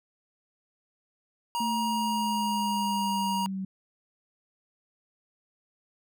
square tone, 948 Hz, A#5, 29 cents sharp, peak -28 dBFS, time 1.55-3.46 s, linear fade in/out 0 ms
sine exponential sweep, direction down, 226 to 190 Hz, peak -30 dBFS, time 1.6-3.65 s, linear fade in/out 5 ms
effects none

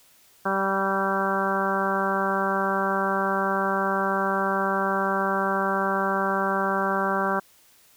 harmonic tone with a mistuned harmonic, 194.5 Hz, G3, 13 cents flat, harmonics 1 / 2 / 3 / 4 / 5 / 6 / 7 / 8, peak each -30 / -30 / -30 / -30 / -30 / -30 / -30 / -30 dBFS, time 0.45-7.4 s, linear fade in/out 10 ms, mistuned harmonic 6, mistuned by -22 cents, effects white hiss -57 dBFS RMS until 7.96 s

